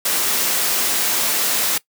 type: noise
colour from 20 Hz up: white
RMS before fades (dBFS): -19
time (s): 0.05-1.78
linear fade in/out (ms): 5
effects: noise-tail reverb RT60 0.1 s tail -20 dB re dry + high-pass 200 Hz 12 dB/octave